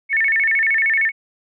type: tone with vibrato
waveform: sine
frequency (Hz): 1991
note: B6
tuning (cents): +14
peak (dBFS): -14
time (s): 0.09-1.12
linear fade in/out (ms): 50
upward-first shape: square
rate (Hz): 13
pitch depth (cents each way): 180
effects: none